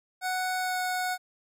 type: tone with pitch glide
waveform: 25% pulse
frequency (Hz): 740 to 734.5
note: F#5 to F#5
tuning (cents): 0 to -13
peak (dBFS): -24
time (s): 0.21-1.18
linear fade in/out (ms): 50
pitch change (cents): -13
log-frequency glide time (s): 0.58-0.8
effects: none